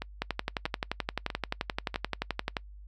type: two click trains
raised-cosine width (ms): 0.3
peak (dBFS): -13 / -18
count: 28 / 4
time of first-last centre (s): 0.22-2.568 / 0.02-1.943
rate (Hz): 11.5 / 1.56
effects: noise-tail reverb RT60 0.1 s tail -25 dB re dry + added 50 Hz sine -45 dBFS peak until 2.87 s